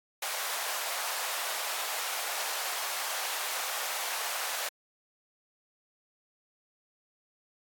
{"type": "high-pass noise", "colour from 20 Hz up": "pink", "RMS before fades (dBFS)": -34, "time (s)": [0.22, 4.69], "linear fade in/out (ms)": 5, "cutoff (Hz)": 650, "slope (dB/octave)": 24, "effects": ["AAC 64 kbps"]}